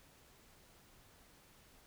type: silence
effects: pink hiss -64 dBFS RMS until 1.86 s